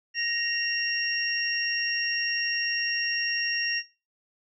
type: tone cluster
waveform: sine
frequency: 1871 / 2759 / 5570 Hz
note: A#6 / F7 / F8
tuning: +6 / -22 / -5 cents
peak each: -30 dBFS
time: 0.14-3.83 s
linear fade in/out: 50 ms
effects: noise-tail reverb RT60 0.3 s tail -17 dB re dry